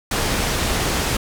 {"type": "low-pass noise", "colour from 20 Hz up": "pink", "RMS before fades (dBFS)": -21, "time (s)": [0.11, 1.17], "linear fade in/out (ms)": 5, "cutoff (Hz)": 10000, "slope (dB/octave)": 12, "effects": []}